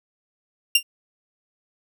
sawtooth tone with exponential decay, 2786 Hz, F7, 5 cents flat, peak -7 dBFS, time 0.75-0.83 s, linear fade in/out 5 ms, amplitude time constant 17 ms, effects none

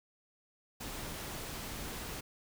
pink noise, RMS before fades -42 dBFS, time 0.8-2.21 s, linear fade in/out 10 ms, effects none

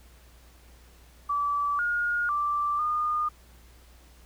sine tone with pitch steps, 1155 / 1429 / 1173 / 1219 Hz, D6 / F6 / D6 / D#6, -29 / +39 / -2 / -36 cents, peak -24 dBFS, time 1.29-3.29 s, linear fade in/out 10 ms, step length 500 ms, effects added 60 Hz sine -52 dBFS peak until 4.25 s + pink hiss -58 dBFS RMS until 4.25 s

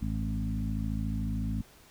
harmonic tone with a mistuned harmonic, 53.9 Hz, A1, 35 cents flat, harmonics 1 / 2 / 3 / 4 / 5, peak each -33 / -35 / -38 / -35 / -40 dBFS, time 0.01-1.62 s, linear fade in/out 10 ms, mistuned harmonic 2, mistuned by -18 cents, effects pink hiss -57 dBFS RMS until 1.9 s

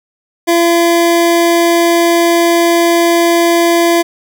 25% pulse tone, 340 Hz, F4, 46 cents flat, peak -4 dBFS, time 0.47-4.03 s, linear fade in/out 20 ms, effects none

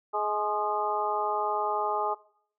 harmonic tone with a mistuned harmonic, 210.4 Hz, G#3, 23 cents sharp, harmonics 2 / 3 / 4 / 5 / 6, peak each -33 / -35 / -29 / -35 / -32 dBFS, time 0.13-2.15 s, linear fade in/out 20 ms, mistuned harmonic 6, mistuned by -47 cents, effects noise-tail reverb RT60 0.6 s tail -20 dB re dry

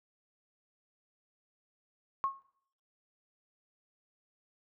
sine tone with exponential decay, 1087 Hz, C#6, 34 cents flat, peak -25 dBFS, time 2.24-2.42 s, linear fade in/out 0 ms, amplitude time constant 37 ms, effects noise-tail reverb RT60 0.6 s tail -18 dB re dry

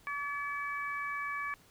harmonic tone, 572 Hz, D5, 46 cents flat, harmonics 2 / 3 / 4, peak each -37 / -39 / -40 dBFS, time 0.07-1.54 s, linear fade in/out 0 ms, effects pink hiss -62 dBFS RMS until 1.7 s

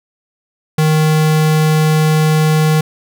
square tone, 155.56 Hz, D#3, in tune, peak -10 dBFS, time 0.78-2.81 s, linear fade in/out 5 ms, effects none

